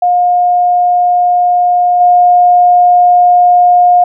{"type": "tone with level steps", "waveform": "sine", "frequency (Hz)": 713, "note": "F5", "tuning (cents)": 36, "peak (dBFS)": [-6, -3], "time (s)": [0.02, 4.04], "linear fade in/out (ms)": 5, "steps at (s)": 2, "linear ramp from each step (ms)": 10, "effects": []}